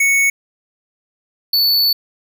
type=tone pair in turn; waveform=square; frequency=2217 / 4466 Hz; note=C#7 / C#8; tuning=0 / +12 cents; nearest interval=octave; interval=1212 cents; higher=second; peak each=-12 dBFS; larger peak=neither; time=0-0.3 / 1.53-1.93 s; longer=second; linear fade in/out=5 ms; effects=none